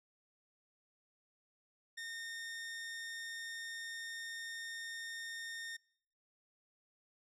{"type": "tone", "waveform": "sawtooth", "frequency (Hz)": 1831, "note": "A#6", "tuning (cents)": -32, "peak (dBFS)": -39, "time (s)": [1.97, 5.77], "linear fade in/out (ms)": 10, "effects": ["noise-tail reverb RT60 0.7 s tail -26 dB re dry", "low-pass 10000 Hz 12 dB/octave"]}